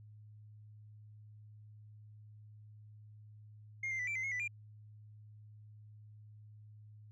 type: tone with pitch steps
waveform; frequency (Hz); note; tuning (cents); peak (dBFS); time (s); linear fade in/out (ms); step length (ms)
sine; 2128 / 2089 / 1985 / 2342 / 2061 / 2165 / 1986 / 2396; C7 / C7 / B6 / D7 / C7 / C#7 / B6 / D7; +29 / -3 / +8 / -5 / -27 / -41 / +9 / +34; -33; 3.83-4.478; 5; 81
effects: tanh soft clip ceiling -34 dBFS + added 106 Hz sine -53 dBFS peak until 7.11 s